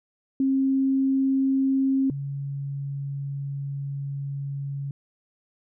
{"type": "tone pair in turn", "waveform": "sine", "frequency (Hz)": [268.2, 139.67], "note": ["C4", "C#3"], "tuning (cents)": [43, 13], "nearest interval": "major seventh", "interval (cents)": 1130, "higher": "first", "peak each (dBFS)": [-19, -28], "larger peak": "first", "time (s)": [[0.4, 2.1], [2.1, 4.91]], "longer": "second", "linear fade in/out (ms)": 2, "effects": []}